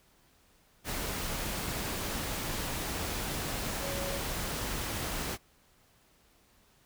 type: tone in noise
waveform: sine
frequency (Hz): 554.4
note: C#5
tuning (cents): 0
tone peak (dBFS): -38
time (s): 3.8-4.22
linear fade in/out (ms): 50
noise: pink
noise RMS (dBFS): -35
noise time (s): 0.84-5.38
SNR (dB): -6
effects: pink hiss -65 dBFS RMS until 6.85 s